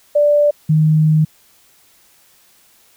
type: tone pair in turn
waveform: sine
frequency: 587 / 155.48 Hz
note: D5 / D#3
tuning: -1 / -1 cents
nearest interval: octave + major seventh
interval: 2300 cents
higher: first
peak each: -9 dBFS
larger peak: neither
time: 0.15-0.51 / 0.69-1.25 s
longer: second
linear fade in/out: 10 ms
effects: white hiss -52 dBFS RMS until 2.96 s